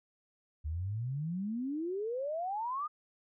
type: exponential sweep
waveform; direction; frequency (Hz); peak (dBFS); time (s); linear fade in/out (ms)
sine; up; 72.6 to 1254; -33; 0.64-2.88; 20
effects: none